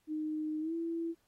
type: tone with pitch glide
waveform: sine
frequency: 308.6 to 332.7 Hz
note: D#4 to E4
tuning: -14 to +16 cents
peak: -33 dBFS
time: 0.07-1.15 s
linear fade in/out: 50 ms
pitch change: +130 cents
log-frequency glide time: 0.6-0.74 s
effects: pink hiss -75 dBFS RMS until 1.27 s + AAC 48 kbps